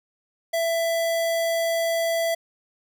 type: tone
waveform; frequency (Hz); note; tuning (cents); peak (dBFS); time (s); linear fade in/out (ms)
square; 665; E5; +15; -22; 0.53-2.35; 10
effects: none